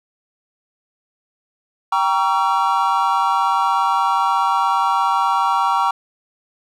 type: chord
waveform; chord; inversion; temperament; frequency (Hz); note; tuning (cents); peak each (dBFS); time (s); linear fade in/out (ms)
triangle; G diminished seventh; none; just; 784 / 940.8 / 1128.9 / 1354.7; G5 / Bb5 / Db6 / Fb6; 0 / +16 / +31 / +47; -19 / -17 / -18 / -21; 1.92-5.91; 5
effects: none